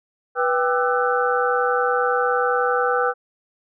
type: tone cluster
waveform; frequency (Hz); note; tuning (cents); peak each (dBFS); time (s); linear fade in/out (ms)
sine; 491.9 / 788 / 1199 / 1329 / 1498; B4 / G5 / D6 / E6 / F#6; -7 / +9 / +36 / +14 / +21; -21 / -24 / -27 / -24 / -25; 0.35-3.14; 50
effects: none